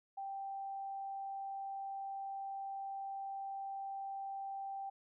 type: tone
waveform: sine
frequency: 784 Hz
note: G5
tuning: in tune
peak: -40 dBFS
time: 0.17-4.9 s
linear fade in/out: 10 ms
effects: none